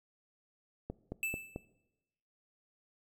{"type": "click train", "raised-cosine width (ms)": 2, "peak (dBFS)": -25, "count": 4, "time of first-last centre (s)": [0.9, 1.561], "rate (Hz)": 4.54}
{"type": "tone with exponential decay", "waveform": "square", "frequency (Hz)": 2637, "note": "E7", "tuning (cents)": 0, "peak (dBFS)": -31, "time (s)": [1.23, 1.65], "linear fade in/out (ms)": 1, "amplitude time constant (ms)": 90}
{"effects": ["noise-tail reverb RT60 1.0 s tail -20 dB re dry"]}